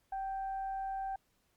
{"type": "tone with frequency modulation", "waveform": "sine", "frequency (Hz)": 774, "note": "G5", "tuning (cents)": -22, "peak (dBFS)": -35, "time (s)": [0.12, 1.16], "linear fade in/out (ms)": 5, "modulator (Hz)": 806, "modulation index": 0.25, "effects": ["pink hiss -75 dBFS RMS until 1.56 s", "Opus 48 kbps"]}